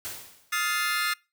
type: noise with exponential decay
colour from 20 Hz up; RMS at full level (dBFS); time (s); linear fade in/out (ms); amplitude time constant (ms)
white; -33; 0.05-0.61; 0; 120
type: chord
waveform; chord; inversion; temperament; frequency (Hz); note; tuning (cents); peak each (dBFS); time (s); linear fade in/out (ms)
sawtooth; F dominant seventh; third; just; 1257.2 / 1396.9 / 1746.1 / 2095; Eb6 / F6 / A6 / C7; +18 / 0 / -14 / +2; -27; 0.52-1.14; 10
effects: noise-tail reverb RT60 0.3 s tail -25 dB re dry